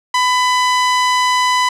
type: tone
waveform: sawtooth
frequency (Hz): 1000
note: B5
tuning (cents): +21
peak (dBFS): -8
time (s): 0.14-1.69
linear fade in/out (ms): 5
effects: low-pass 7000 Hz 12 dB/octave